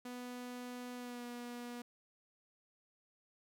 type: tone with pitch glide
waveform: sawtooth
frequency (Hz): 246.9 to 241.7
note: B3 to B3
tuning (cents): 0 to -37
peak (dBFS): -40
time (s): 0.05-1.82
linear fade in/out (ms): 5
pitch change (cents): -37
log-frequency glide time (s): 0.95-1.24
effects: none